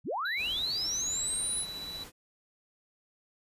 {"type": "linear sweep", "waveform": "sine", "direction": "up", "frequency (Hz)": [78, 10500], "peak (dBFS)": -30, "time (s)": [0.04, 1.66], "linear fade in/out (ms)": 50}
{"type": "tone with tremolo", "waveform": "triangle", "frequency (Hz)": 3951, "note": "B7", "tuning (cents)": 0, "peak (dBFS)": -35, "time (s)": [0.25, 2.04], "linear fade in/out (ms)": 5, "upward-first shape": "triangle", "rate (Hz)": 16, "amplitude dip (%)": 35}
{"type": "noise", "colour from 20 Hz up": "pink", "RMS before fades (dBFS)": -47, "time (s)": [0.36, 2.12], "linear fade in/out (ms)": 50}
{"effects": ["resampled to 32000 Hz"]}